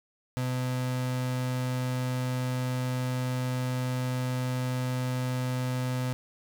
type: tone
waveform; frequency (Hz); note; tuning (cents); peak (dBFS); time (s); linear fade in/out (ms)
35% pulse; 126.9; B2; +47; -26; 0.37-6.13; 0
effects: none